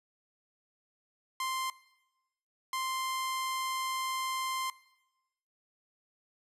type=tone bursts at uneven times; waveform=sawtooth; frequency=1046.5 Hz; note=C6; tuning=in tune; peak=-28 dBFS; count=2; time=1.4-1.7 / 2.73-4.7 s; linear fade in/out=2 ms; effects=noise-tail reverb RT60 1.0 s tail -20 dB re dry + resampled to 32000 Hz